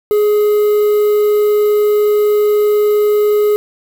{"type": "tone with quantisation", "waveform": "triangle", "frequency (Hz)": 418.8, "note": "G#4", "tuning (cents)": 15, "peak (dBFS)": -7, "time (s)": [0.11, 3.56], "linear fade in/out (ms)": 0, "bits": 5, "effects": []}